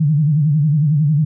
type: tone with vibrato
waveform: sine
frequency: 150 Hz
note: D3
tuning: 37 cents sharp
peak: -11 dBFS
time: 0-1.25 s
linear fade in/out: 10 ms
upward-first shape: sine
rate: 11 Hz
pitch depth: 120 cents each way
effects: none